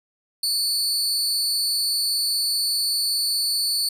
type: tone with amplitude modulation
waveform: sawtooth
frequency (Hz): 4476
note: C#8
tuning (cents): +16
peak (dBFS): -14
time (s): 0.43-3.89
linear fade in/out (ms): 5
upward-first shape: sine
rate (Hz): 275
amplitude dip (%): 80
effects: resampled to 32000 Hz